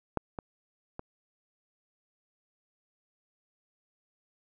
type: clicks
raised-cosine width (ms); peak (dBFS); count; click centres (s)
1; -14 / -22 / -24; 3; 0.173 / 0.388 / 0.994
effects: none